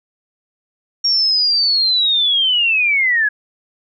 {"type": "linear sweep", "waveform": "sine", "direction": "down", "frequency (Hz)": [5588, 1648], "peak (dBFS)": -12, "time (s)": [1.04, 3.29], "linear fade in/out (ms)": 10, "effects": []}